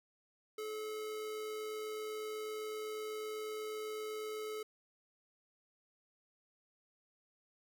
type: tone with amplitude modulation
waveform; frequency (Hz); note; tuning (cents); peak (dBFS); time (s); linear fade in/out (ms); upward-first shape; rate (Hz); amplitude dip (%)
square; 430.6; A4; -37; -39; 0.58-4.63; 5; sine; 108; 30
effects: none